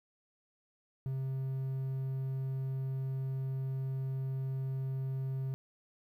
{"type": "tone", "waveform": "triangle", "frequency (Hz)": 133.1, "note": "C3", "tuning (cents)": 30, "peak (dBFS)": -31, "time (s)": [1.06, 5.54], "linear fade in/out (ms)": 0, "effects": ["12-bit"]}